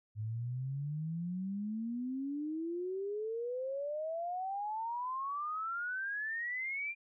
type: exponential sweep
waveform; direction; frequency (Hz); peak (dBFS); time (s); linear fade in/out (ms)
sine; up; 104.7 to 2401; -35; 0.15-6.95; 50
effects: none

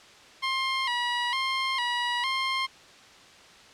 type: tone with vibrato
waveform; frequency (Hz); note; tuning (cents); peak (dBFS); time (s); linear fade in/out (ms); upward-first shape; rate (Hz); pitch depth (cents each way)
15% pulse; 1012; B5; +42; -19; 0.42-2.67; 20; square; 1.1; 80
effects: white hiss -51 dBFS RMS until 3.73 s + low-pass 5000 Hz 12 dB/octave

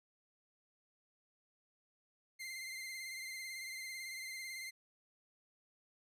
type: tone with vibrato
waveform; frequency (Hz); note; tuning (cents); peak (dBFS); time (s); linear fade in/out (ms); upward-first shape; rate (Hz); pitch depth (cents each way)
sawtooth; 2087; C7; -5; -40; 2.39-4.71; 20; sine; 18; 33
effects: resampled to 32000 Hz

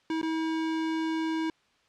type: tone with dropouts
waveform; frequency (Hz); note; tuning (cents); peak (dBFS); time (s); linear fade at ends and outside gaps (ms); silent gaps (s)
square; 321.3; E4; -44; -28; 0.1-1.5; 2; 0.215-0.229
effects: white hiss -66 dBFS RMS until 1.88 s + low-pass 4000 Hz 12 dB/octave

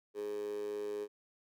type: tone with high-pass filter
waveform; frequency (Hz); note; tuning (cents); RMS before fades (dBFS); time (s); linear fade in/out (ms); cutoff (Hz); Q
15% pulse; 103.83; G#2; 0; -39; 0.14-1.08; 50; 420; 9
effects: none

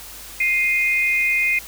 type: tone pair together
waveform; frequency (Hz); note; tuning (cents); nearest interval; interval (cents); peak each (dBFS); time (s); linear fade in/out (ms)
sine; 2100 / 2482; C7 / D#7; +6 / -5; minor third; 289; -19; 0.4-1.59; 5
effects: added 50 Hz sine -46 dBFS peak until 1.67 s + white hiss -38 dBFS RMS until 1.67 s

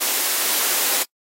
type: high-pass noise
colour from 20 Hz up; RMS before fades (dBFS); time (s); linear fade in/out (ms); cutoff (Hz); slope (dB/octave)
white; -20; 0-1.04; 20; 270; 24
effects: noise-tail reverb RT60 0.1 s tail -25 dB re dry + AAC 48 kbps

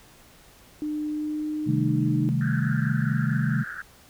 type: tone with pitch glide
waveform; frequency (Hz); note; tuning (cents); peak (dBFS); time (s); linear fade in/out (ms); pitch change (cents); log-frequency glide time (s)
sine; 301.8 to 304.8; D4 to D#4; +47 to -36; -26; 0.82-2.29; 0; +17; 1.08-1.51
type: chord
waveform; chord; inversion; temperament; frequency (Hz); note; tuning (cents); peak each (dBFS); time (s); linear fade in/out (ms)
sine; A half-diminished seventh; first; equal; 130.81 / 155.56 / 196 / 220; C3 / Eb3 / G3 / A3; 0 / 0 / 0 / 0; -25 / -26 / -31 / -28; 1.66-3.64; 20
type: band-pass noise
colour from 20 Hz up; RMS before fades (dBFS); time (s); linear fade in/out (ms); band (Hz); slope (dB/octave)
pink; -36; 2.41-3.82; 2; 1400 to 1700; 96
effects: pink hiss -53 dBFS RMS until 4.09 s

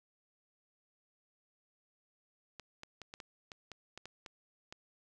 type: clicks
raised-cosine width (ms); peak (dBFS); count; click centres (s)
0.2; -29; 11; 2.597 / 2.834 / 3.017 / 3.139 / 3.202 / 3.518 / 3.717 / 3.976 / 4.056 / 4.262 / 4.725
effects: none

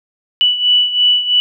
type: beating tone pair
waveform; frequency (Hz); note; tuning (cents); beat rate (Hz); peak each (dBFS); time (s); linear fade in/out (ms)
sine; 2960 / 2963; F#7 / F#7; 0 / +2; 3; -11 / -16; 0.41-1.4; 0
effects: none

